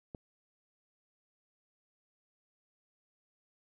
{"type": "click", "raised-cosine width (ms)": 2, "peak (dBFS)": -29, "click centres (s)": 0.148, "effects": []}